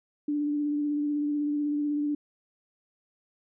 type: tone with vibrato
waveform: sine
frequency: 293.7 Hz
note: D4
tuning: in tune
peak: -25 dBFS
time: 0.28-2.15 s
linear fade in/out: 5 ms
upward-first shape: sine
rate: 16 Hz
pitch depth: 19 cents each way
effects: none